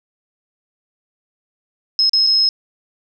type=tone with dropouts; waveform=sine; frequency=5160 Hz; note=E8; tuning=38 cents flat; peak=-11 dBFS; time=1.99-2.49 s; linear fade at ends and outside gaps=1 ms; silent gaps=2.095-2.133 / 2.267-2.271 s; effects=none